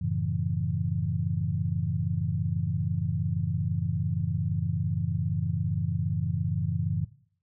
sine chord, F# minor seventh, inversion none, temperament equal, 92.5 / 110 / 138.59 / 164.81 Hz, F#2 / A2 / C#3 / E3, 0 / 0 / 0 / 0 cents, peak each -31 dBFS, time 0.01-7.05 s, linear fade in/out 10 ms, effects noise-tail reverb RT60 0.6 s tail -18 dB re dry

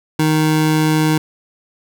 square tone pair together, 155.55 / 311.1 Hz, D#3 / D#4, 0 / 0 cents, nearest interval octave, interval 1200 cents, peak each -16 dBFS, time 0.19-1.18 s, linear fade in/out 5 ms, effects none

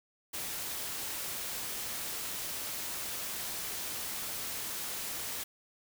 white noise, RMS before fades -38 dBFS, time 0.33-5.44 s, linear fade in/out 10 ms, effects none

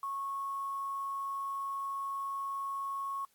sine tone with quantisation, 1100 Hz, C#6, 14 cents flat, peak -34 dBFS, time 0.03-3.25 s, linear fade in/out 2 ms, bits 9, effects white hiss -71 dBFS RMS until 3.34 s + AAC 64 kbps

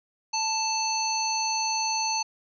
harmonic tone, 880 Hz, A5, in tune, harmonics 1 / 3 / 5 / 7, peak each -28 / -34 / -30 / -30 dBFS, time 0.33-2.23 s, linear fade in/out 10 ms, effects none

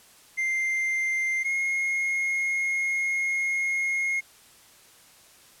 triangle tone pair in turn, 2093 / 2151 Hz, C7 / C7, 0 / +47 cents, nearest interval unison, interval 47 cents, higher second, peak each -22 dBFS, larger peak neither, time 0.37-1.44 / 1.44-4.21 s, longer second, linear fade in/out 20 ms, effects white hiss -54 dBFS RMS until 5.6 s + low-pass 12000 Hz 12 dB/octave

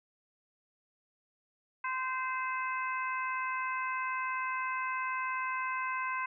harmonic tone, 517 Hz, C5, 21 cents flat, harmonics 2 / 3 / 4 / 5, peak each -34 / -38 / -40 / -42 dBFS, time 1.84-6.26 s, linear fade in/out 5 ms, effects none

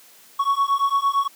triangle beating tone pair, 1108.7 / 1117.5 Hz, C#6 / C#6, 0 / +14 cents, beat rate 8.8 Hz, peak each -19 / -19 dBFS, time 0.39-1.28 s, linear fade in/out 10 ms, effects white hiss -50 dBFS RMS until 1.35 s + high-pass 200 Hz 12 dB/octave

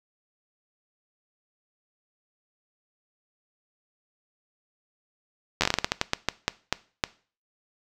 slowing click train, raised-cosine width 0.2 ms, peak -4 dBFS, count 16, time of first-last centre 5.61-7.038 s, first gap 11 ms, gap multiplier 1.27, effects noise-tail reverb RT60 0.4 s tail -20 dB re dry

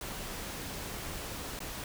pink noise with dropouts, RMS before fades -40 dBFS, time 0.01-1.84 s, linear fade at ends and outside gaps 2 ms, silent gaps 1.591-1.603 s, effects none

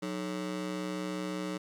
30% pulse ring-modulated tone, 245.5 Hz, B3, 10 cents flat, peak -28 dBFS, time 0.02-1.58 s, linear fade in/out 10 ms, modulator 62.8 Hz, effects low-pass 9000 Hz 12 dB/octave + 10-bit

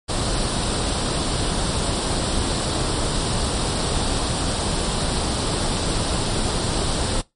pink noise with comb filter, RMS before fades -22 dBFS, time 0.08-7.22 s, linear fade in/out 20 ms, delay 0.23 ms, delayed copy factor +0.55, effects noise-tail reverb RT60 0.2 s tail -21 dB re dry + MP3 48 kbps

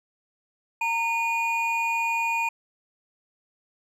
triangle tone pair together, 919 / 2452 Hz, A#5 / D#7, -25 / -26 cents, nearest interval octave + perfect fourth, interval 1699 cents, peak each -24 dBFS, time 0.81-2.49 s, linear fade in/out 5 ms, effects none

